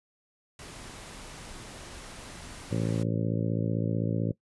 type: noise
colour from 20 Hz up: pink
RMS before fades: -44 dBFS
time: 0.59-3.03 s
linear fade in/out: 2 ms
type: clicks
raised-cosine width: 3 ms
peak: -40 dBFS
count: 6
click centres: 0.621 / 0.658 / 0.897 / 1.215 / 1.626 / 1.755 s
type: harmonic tone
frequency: 55.7 Hz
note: A1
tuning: 22 cents sharp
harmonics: 2 / 3 / 4 / 5 / 6 / 7 / 8 / 9 / 10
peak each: -30 / -31 / -35 / -35 / -39 / -41 / -42 / -40 / -41 dBFS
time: 2.71-4.32 s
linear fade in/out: 5 ms
effects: noise-tail reverb RT60 0.1 s tail -19 dB re dry + resampled to 24000 Hz